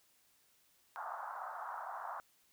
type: band-pass noise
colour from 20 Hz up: pink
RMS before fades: -44 dBFS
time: 0.96-2.2 s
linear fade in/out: 0 ms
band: 710 to 1400 Hz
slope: 48 dB/octave
effects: white hiss -71 dBFS RMS until 2.52 s